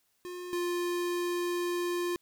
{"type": "tone pair in turn", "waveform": "square", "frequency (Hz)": [357.2, 350.9], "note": ["F4", "F4"], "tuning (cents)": [39, 8], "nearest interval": "unison", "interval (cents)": 31, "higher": "first", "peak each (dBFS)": [-39, -30], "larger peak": "second", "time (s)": [[0.25, 0.53], [0.53, 2.16]], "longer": "second", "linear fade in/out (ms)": 0, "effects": ["white hiss -73 dBFS RMS until 2.21 s"]}